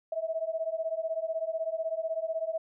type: beating tone pair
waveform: sine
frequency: 639 / 655 Hz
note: D#5 / E5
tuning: +46 / -11 cents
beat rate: 16 Hz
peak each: -33 / -32 dBFS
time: 0.12-2.58 s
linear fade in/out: 5 ms
effects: none